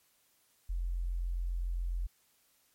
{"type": "tone", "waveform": "sine", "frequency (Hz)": 43.65, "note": "F1", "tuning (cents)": 0, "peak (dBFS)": -31, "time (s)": [0.69, 2.07], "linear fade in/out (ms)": 10, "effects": ["white hiss -70 dBFS RMS until 2.74 s", "MP3 64 kbps"]}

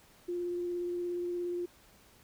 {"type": "tone with vibrato", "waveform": "sine", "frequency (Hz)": 351.5, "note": "F4", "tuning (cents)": 11, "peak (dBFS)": -32, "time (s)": [0.28, 1.66], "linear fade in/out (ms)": 10, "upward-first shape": "sine", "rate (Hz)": 17, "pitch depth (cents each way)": 11, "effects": ["pink hiss -61 dBFS RMS until 2.23 s"]}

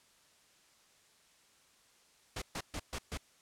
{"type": "noise bursts", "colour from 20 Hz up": "pink", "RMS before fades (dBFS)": -39, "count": 5, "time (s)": [2.36, 3.175], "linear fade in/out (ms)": 5, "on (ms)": 59, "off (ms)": 130, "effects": ["white hiss -66 dBFS RMS until 3.41 s", "low-pass 9000 Hz 12 dB/octave"]}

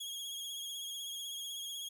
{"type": "tone with vibrato", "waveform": "sawtooth", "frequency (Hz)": 3293, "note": "G#7", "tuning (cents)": -15, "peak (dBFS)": -37, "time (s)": [0, 1.89], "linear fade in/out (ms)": 10, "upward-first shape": "sine", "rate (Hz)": 16, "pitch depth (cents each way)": 38, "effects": []}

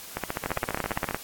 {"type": "two click trains", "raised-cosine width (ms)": 0.5, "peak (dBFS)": [-13, -11], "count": [15, 13], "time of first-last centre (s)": [[0.17, 1.11], [0.46, 1.146]], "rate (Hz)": [14.9, 17.5], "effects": ["white hiss -42 dBFS RMS until 1.23 s", "AAC 64 kbps"]}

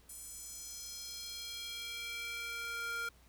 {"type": "tone with high-pass filter sweep", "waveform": "square", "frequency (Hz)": 466.2, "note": "A#4", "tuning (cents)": 0, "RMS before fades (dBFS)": -43, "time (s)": [0.09, 3.09], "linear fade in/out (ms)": 5, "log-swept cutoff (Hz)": [9100, 1300], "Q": 2.2, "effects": ["added 60 Hz sine -62 dBFS peak until 3.28 s", "pink hiss -66 dBFS RMS until 3.28 s"]}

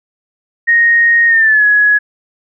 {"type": "tone with pitch glide", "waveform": "sine", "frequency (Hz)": [1864.7, 1680.6], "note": ["A#6", "G#6"], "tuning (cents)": [0, 20], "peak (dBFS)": -6, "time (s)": [0.67, 1.99], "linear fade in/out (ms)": 20, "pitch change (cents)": -180, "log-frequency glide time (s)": [1.27, 1.65], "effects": []}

